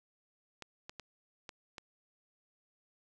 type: clicks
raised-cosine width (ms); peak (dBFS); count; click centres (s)
0.2; -27; 5; 0.623 / 0.895 / 0.997 / 1.492 / 1.782
effects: none